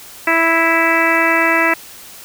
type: harmonic tone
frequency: 329.6 Hz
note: E4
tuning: in tune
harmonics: 1 / 2 / 3 / 4 / 5 / 6 / 7 / 8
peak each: -20 / -20 / -20 / -20 / -20 / -16 / -21 / -22 dBFS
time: 0.27-1.74 s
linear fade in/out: 5 ms
effects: white hiss -37 dBFS RMS until 2.24 s